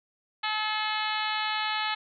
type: harmonic tone with a mistuned harmonic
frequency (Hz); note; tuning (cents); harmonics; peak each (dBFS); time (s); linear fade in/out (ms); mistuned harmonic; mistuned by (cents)
430; A4; -40; 2 / 3 / 4 / 5 / 6 / 7 / 8 / 9 / 10; -32 / -34 / -35 / -36 / -37 / -37 / -38 / -39 / -39; 0.43-1.95; 10; 10; -18
effects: none